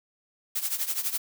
blue noise with tremolo, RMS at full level -26 dBFS, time 0.55-1.18 s, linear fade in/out 10 ms, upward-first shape triangle, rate 12 Hz, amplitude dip 85%, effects none

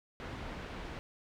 pink low-pass noise, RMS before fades -43 dBFS, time 0.2-0.99 s, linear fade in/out 0 ms, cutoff 2700 Hz, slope 12 dB/octave, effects none

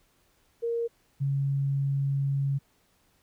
sine tone pair in turn, 466.2 / 138.6 Hz, A#4 / C#3, 0 / 0 cents, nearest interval octave + major sixth, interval 2100 cents, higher first, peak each -26 / -24 dBFS, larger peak second, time 0.62-0.88 / 1.2-2.59 s, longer second, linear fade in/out 20 ms, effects pink hiss -67 dBFS RMS until 3.22 s

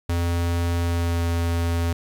square tone with pitch glide, 85.7 to 84.81 Hz, F2 to E2, -32 to +50 cents, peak -21 dBFS, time 0.09-1.93 s, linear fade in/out 5 ms, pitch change -18 cents, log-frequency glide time 0.82-1.25 s, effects 9-bit

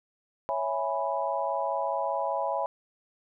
sine chord, C# minor seventh, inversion none, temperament equal, 554.4 / 659.3 / 830.6 / 987.8 Hz, C#5 / E5 / G#5 / B5, 0 / 0 / 0 / 0 cents, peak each -32 dBFS, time 0.49-2.66 s, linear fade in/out 0 ms, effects none

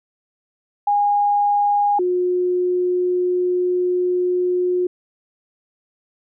sine tone pair in turn, 819 / 360.3 Hz, G#5 / F#4, -24 / -46 cents, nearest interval octave + major second, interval 1422 cents, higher first, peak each -14 / -16 dBFS, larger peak first, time 0.87-1.99 / 1.99-4.87 s, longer second, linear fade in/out 5 ms, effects none

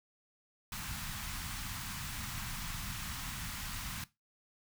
pink band-stop noise, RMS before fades -41 dBFS, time 0.72-4.04 s, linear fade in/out 2 ms, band 220 to 940 Hz, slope 24 dB/octave, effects noise-tail reverb RT60 0.2 s tail -17 dB re dry

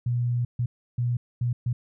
sine tone bursts at uneven times, 121.2 Hz, B2, 32 cents flat, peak -22 dBFS, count 5, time 0.06-0.45 / 0.59-0.66 / 0.98-1.17 / 1.41-1.53 / 1.66-1.73 s, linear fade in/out 5 ms, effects none

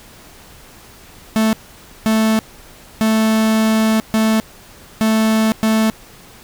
45% pulse tone bursts at uneven times, 219.9 Hz, A3, 1 cent flat, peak -12 dBFS, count 6, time 1.36-1.53 / 2.06-2.39 / 3.01-4 / 4.14-4.4 / 5.01-5.52 / 5.63-5.9 s, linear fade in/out 0 ms, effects pink hiss -42 dBFS RMS until 6.43 s

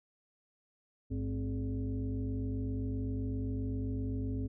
sine tone with frequency modulation, 103.83 Hz, G#2, in tune, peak -32 dBFS, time 1.1-4.48 s, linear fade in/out 20 ms, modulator 160 Hz, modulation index 1.3, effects none

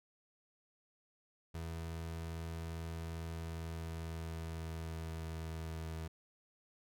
30% pulse tone with pitch glide, 82.41 to 80.71 Hz, E2 to E2, 0 to -36 cents, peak -38 dBFS, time 1.54-6.08 s, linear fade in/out 10 ms, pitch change -36 cents, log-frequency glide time 3.38-5.9 s, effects none

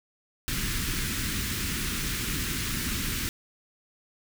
pink band-stop noise, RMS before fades -30 dBFS, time 0.48-3.29 s, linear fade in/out 0 ms, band 330 to 1400 Hz, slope 24 dB/octave, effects none

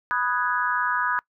sine chord, G# minor seventh, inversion first, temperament equal, 987.8 / 1244.5 / 1480 / 1661.2 Hz, B5 / D#6 / F#6 / G#6, 0 / 0 / 0 / 0 cents, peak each -27 dBFS, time 0.11-1.19 s, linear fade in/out 0 ms, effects noise-tail reverb RT60 0.1 s tail -23 dB re dry

